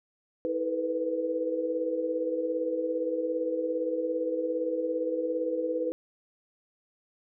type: tone cluster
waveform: sine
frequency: 322.4 / 437.9 / 481.8 / 499.3 Hz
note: E4 / A4 / B4 / B4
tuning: -38 / -8 / -43 / +19 cents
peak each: -33 / -38 / -36 / -29 dBFS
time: 0.45-5.92 s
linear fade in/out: 0 ms
effects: none